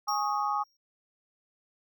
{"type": "chord", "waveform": "sine", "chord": "Ab suspended fourth", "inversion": "none", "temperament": "just", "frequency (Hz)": [830.6, 1107.5, 1245.9], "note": ["Ab5", "Db6", "Eb6"], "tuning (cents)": [0, -2, 2], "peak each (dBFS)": [-30, -32, -31], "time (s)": [0.07, 0.64], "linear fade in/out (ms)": 20}
{"type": "tone with exponential decay", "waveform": "square", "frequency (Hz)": 5588, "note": "F8", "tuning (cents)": 0, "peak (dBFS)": -33, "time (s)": [0.08, 0.77], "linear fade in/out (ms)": 5, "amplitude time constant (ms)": 150}
{"effects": []}